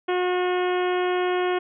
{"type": "harmonic tone", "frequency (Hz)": 361.7, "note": "F#4", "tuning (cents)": -39, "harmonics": [1, 2, 3, 4, 5, 6, 7, 8, 9], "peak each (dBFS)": [-22, -28, -32, -34, -36, -38, -39, -40, -41], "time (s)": [0.08, 1.59], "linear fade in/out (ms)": 10, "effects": []}